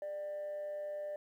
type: tone with amplitude modulation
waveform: sine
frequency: 595 Hz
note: D5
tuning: 22 cents sharp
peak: -34 dBFS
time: 0.02-1.16 s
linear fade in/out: 2 ms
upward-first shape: sine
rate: 180 Hz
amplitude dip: 40%
effects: tanh soft clip ceiling -36 dBFS + 12-bit